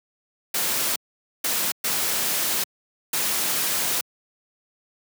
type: noise bursts at uneven times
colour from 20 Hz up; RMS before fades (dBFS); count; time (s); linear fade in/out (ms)
white; -24; 4; 0.54-0.96 / 1.44-1.72 / 1.84-2.64 / 3.13-4.01; 5
effects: high-pass 150 Hz 12 dB/octave